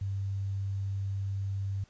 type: tone with quantisation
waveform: sine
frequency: 98 Hz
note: G2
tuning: in tune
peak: -30 dBFS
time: 0.01-1.84 s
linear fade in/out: 5 ms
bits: 10
effects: pink hiss -64 dBFS RMS until 1.89 s + resampled to 16000 Hz